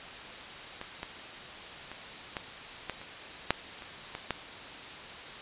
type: clicks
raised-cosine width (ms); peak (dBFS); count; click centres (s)
0.3; -22 / -19 / -25 / -17 / -17 / -28 / -7 / -26 / -20 / -13; 10; 0.814 / 1.031 / 1.916 / 2.368 / 2.897 / 3.015 / 3.506 / 3.822 / 4.151 / 4.307
effects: white hiss -43 dBFS RMS until 5.41 s + resampled to 8000 Hz